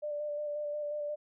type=tone with vibrato; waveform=sine; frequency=592 Hz; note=D5; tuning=14 cents sharp; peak=-33 dBFS; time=0.02-1.16 s; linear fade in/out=20 ms; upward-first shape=square; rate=5.6 Hz; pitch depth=16 cents each way; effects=none